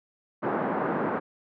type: band-pass noise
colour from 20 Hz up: pink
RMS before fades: -28 dBFS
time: 0.42-1.2 s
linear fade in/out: 20 ms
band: 190 to 1400 Hz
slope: 24 dB/octave
effects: none